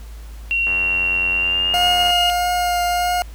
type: tone with pitch glide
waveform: sine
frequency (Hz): 2745 to 2862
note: F7 to F7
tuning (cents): -31 to +42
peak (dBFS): -16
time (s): 0.51-2.3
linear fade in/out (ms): 0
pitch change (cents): +73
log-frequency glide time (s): 1.33-1.82
type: click train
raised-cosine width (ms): 0.5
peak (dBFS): -17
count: 129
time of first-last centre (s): 0.67-2.105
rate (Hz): 89.2
type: tone with vibrato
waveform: 40% pulse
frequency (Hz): 710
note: F5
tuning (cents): +28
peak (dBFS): -16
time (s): 1.74-3.22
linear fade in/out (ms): 0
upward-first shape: triangle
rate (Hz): 1.6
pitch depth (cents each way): 14
effects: added 54 Hz sine -32 dBFS peak until 3.34 s + pink hiss -47 dBFS RMS until 3.34 s